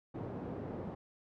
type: band-pass noise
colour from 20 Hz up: pink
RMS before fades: -42 dBFS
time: 0.14-0.95 s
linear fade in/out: 10 ms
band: 120 to 590 Hz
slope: 12 dB/octave
effects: none